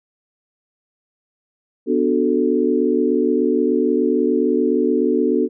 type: chord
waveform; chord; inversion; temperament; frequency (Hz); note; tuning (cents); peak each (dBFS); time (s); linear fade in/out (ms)
sine; B minor seventh; none; equal; 246.9 / 293.7 / 370 / 440; B3 / D4 / F#4 / A4; 0 / 0 / 0 / 0; -20; 1.86-5.49; 50
effects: none